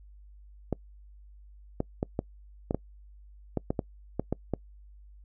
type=clicks; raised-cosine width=2 ms; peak=-14 dBFS; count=12; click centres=0.727 / 1.804 / 2.029 / 2.191 / 2.709 / 2.746 / 3.573 / 3.705 / 3.792 / 4.196 / 4.326 / 4.537 s; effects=noise-tail reverb RT60 0.1 s tail -25 dB re dry + added 50 Hz sine -49 dBFS peak until 5.24 s